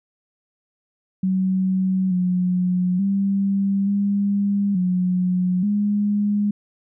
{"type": "tone with pitch steps", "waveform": "sine", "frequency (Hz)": [188, 181.1, 197, 201, 181.7, 205.8], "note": ["F#3", "F#3", "G3", "G3", "F#3", "G#3"], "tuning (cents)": [28, -37, 9, 44, -31, -16], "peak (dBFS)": -17, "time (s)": [1.23, 6.51], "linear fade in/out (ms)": 5, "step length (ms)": 880, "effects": []}